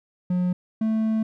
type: tone pair in turn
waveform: triangle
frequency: 180 / 220.2 Hz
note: F#3 / A3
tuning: -47 / +2 cents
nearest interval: minor third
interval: 349 cents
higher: second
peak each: -18 dBFS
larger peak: neither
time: 0.3-0.53 / 0.81-1.23 s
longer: second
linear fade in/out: 5 ms
effects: none